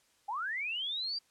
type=linear sweep; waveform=sine; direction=up; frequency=763 to 4783 Hz; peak=-33 dBFS; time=0.28-1.19 s; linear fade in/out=10 ms; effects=white hiss -69 dBFS RMS until 1.3 s + low-pass 9000 Hz 12 dB/octave